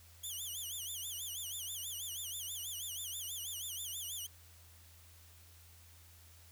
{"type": "tone with vibrato", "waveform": "10% pulse", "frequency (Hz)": 3209, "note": "G7", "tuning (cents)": 40, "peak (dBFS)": -33, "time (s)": [0.23, 4.27], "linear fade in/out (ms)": 10, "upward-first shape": "sine", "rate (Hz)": 6.2, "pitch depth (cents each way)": 190, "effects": ["added 84 Hz sine -59 dBFS peak until 6.51 s", "white hiss -62 dBFS RMS until 6.51 s"]}